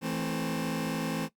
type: chord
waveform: sawtooth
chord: A minor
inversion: second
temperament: just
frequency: 165 / 220 / 264 Hz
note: E3 / A3 / C4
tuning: +2 / 0 / +16 cents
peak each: -30 dBFS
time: 0.01-1.29 s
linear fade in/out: 50 ms
effects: noise-tail reverb RT60 0.1 s tail -17 dB re dry + Opus 48 kbps